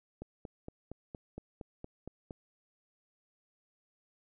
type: click train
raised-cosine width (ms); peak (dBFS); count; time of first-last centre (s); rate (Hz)
2; -29; 10; 0.22-2.308; 4.31
effects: none